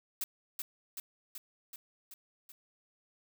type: noise with echo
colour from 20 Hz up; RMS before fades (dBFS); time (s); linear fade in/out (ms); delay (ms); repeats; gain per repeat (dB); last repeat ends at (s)
blue; -35; 0.21-0.24; 2; 380; 6; -3; 2.52
effects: none